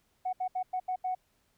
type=tone bursts at uneven times; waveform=sine; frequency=740 Hz; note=F#5; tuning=in tune; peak=-28 dBFS; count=6; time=0.25-0.33 / 0.4-0.48 / 0.55-0.63 / 0.73-0.8 / 0.88-0.96 / 1.04-1.15 s; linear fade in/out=10 ms; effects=tanh soft clip ceiling -24 dBFS + pink hiss -72 dBFS RMS until 1.57 s